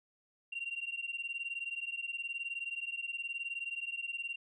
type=beating tone pair; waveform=sine; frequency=2754 / 2773 Hz; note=F7 / F7; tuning=-25 / -13 cents; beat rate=19 Hz; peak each=-39 / -39 dBFS; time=0.52-4.36 s; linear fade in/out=10 ms; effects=tanh soft clip ceiling -31 dBFS